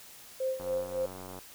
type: tone with tremolo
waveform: sine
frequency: 523.3 Hz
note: C5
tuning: in tune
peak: -27 dBFS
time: 0.4-1.06 s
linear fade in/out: 5 ms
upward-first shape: sine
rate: 3.6 Hz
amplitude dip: 80%
type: click train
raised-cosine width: 1 ms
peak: -30 dBFS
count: 74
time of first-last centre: 0.6-1.388 s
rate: 92.6 Hz
effects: white hiss -51 dBFS RMS until 1.54 s